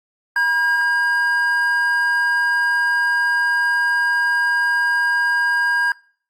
triangle tone pair together, 962.6 / 1618 Hz, B5 / G#6, -45 / -46 cents, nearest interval major sixth, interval 899 cents, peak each -22 / -14 dBFS, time 0.36-5.92 s, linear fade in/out 2 ms, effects noise-tail reverb RT60 0.5 s tail -25 dB re dry + Opus 24 kbps

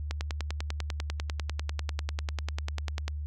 click train, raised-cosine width 0.2 ms, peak -16 dBFS, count 31, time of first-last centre 0.11-3.08 s, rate 10.1 Hz, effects added 74 Hz sine -32 dBFS peak until 3.26 s

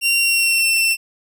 sawtooth tone with pitch glide, 2758 to 2693 Hz, F7 to E7, -22 to +36 cents, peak -11 dBFS, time 0.01-0.97 s, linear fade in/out 50 ms, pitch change -42 cents, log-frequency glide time 0.17-0.74 s, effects none

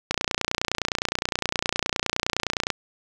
click train, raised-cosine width 0.2 ms, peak -5 dBFS, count 78, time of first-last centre 0.11-2.703 s, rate 29.7 Hz, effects none

